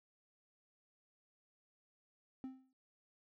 triangle tone with exponential decay, 261.6 Hz, C4, in tune, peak -38 dBFS, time 2.44-2.73 s, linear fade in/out 1 ms, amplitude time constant 61 ms, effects none

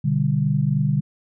sine chord, G major, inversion first, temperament equal, 123.47 / 146.83 / 196 Hz, B2 / D3 / G3, 0 / 0 / 0 cents, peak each -24 / -19 / -24 dBFS, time 0.04-1.01 s, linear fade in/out 10 ms, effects none

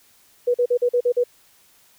sine tone bursts, 487.8 Hz, B4, 21 cents flat, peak -15 dBFS, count 7, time 0.47-1.239 s, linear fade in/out 10 ms, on 73 ms, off 43 ms, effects white hiss -56 dBFS RMS until 1.98 s

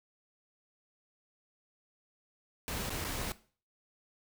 pink noise with dropouts, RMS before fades -37 dBFS, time 2.68-3.32 s, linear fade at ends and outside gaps 0 ms, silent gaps 2.895-2.904 / 3.042-3.047 s, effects noise-tail reverb RT60 0.4 s tail -17 dB re dry

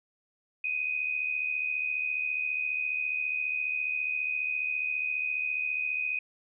sine tone with amplitude modulation, 2500 Hz, D#7, 8 cents sharp, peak -25 dBFS, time 0.64-6.19 s, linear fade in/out 5 ms, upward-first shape sine, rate 74.7 Hz, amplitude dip 65%, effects none

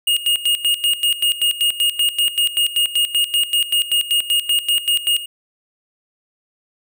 square tone with tremolo, 2853 Hz, F7, 36 cents sharp, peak -14 dBFS, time 0.07-5.26 s, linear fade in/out 5 ms, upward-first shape square, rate 5.2 Hz, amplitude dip 80%, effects none

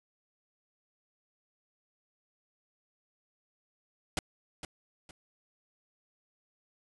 pink noise with echo, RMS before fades -31 dBFS, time 4.17-4.19 s, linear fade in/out 2 ms, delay 460 ms, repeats 2, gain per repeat -10 dB, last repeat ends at 5.11 s, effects resampled to 24000 Hz

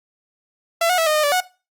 sawtooth tone with pitch steps, 671 / 726 / 653 / 614 / 610 / 579 / 733 Hz, E5 / F#5 / E5 / D#5 / D#5 / D5 / F#5, +31 / -33 / -17 / -23 / -34 / -25 / -16 cents, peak -12 dBFS, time 0.81-1.405 s, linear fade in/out 5 ms, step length 85 ms, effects noise-tail reverb RT60 0.3 s tail -18 dB re dry + Opus 48 kbps

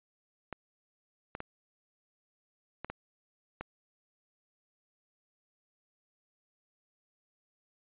clicks, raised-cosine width 0.5 ms, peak -23 dBFS, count 6, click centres 0.527 / 1.351 / 1.404 / 2.846 / 2.9 / 3.61 s, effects resampled to 8000 Hz

